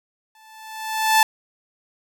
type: tone with exponential growth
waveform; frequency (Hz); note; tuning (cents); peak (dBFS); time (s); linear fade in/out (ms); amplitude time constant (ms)
sawtooth; 877; A5; -6; -7; 0.35-1.23; 2; 190
effects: none